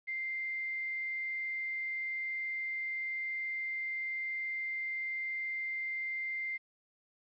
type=tone with quantisation; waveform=sine; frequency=2093 Hz; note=C7; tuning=in tune; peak=-34 dBFS; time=0.07-6.58 s; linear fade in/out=20 ms; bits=10; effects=resampled to 11025 Hz